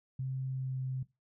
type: tone with pitch glide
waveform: sine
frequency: 131.7 to 130.41 Hz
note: C3 to C3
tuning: +12 to -5 cents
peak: -33 dBFS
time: 0.19-1.03 s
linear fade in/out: 5 ms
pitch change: -17 cents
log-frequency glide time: 0.47-0.81 s
effects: noise-tail reverb RT60 0.2 s tail -17 dB re dry